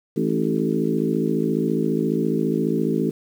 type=harmonic tone with a mistuned harmonic; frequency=54.6 Hz; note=A1; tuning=13 cents flat; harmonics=3 / 4 / 5 / 6 / 7 / 8; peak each=-26 / -24 / -26 / -27 / -26 / -28 dBFS; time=0.16-3.11 s; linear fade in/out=10 ms; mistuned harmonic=6; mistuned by=-38 cents; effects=8-bit